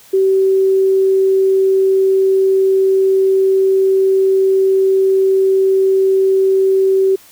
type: tone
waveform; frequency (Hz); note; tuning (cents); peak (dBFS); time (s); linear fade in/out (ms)
sine; 383.9; G4; -36; -9; 0.13-7.16; 10
effects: white hiss -44 dBFS RMS until 7.31 s